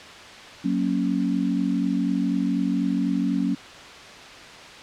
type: chord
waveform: sine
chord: F# major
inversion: none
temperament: equal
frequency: 185 / 233.1 / 277.2 Hz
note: F#3 / A#3 / C#4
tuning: 0 / 0 / 0 cents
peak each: -25 / -26 / -24 dBFS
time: 0.64-3.55 s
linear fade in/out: 10 ms
effects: white hiss -41 dBFS RMS until 4.82 s + low-pass 4000 Hz 12 dB/octave